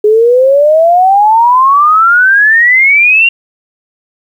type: exponential sweep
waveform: sine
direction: up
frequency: 415.3 to 2794 Hz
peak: -3 dBFS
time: 0.04-3.29 s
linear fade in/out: 5 ms
effects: 7-bit